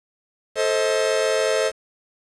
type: chord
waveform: 45% pulse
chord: A diminished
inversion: none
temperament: just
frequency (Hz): 440 / 528 / 633.6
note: A4 / C5 / Eb5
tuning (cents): 0 / +16 / +31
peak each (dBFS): -23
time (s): 0.55-1.72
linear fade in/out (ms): 50
effects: resampled to 22050 Hz + 7-bit